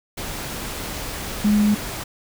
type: tone in noise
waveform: sine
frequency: 208.8 Hz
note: G#3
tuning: 10 cents sharp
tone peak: -14 dBFS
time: 1.44-1.75 s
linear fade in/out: 10 ms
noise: pink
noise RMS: -30 dBFS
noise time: 0.17-2.04 s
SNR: +13 dB
effects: none